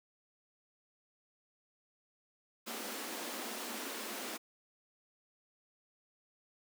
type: high-pass noise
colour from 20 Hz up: pink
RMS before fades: -42 dBFS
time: 2.66-4.38 s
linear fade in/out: 20 ms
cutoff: 210 Hz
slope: 96 dB/octave
effects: none